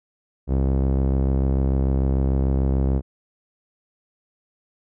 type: tone with low-pass filter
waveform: sawtooth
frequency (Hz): 66.8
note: C2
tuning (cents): +36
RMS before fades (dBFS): -20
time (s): 0.47-3.02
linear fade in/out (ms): 50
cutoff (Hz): 500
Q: 0.8
effects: none